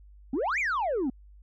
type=exponential two-way sweep; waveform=sine; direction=up then down; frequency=238.8 to 2489 to 238.8 Hz; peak=-23 dBFS; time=0.33-1.1 s; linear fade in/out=5 ms; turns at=0.59 s; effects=tanh soft clip ceiling -24 dBFS + added 50 Hz sine -49 dBFS peak until 1.42 s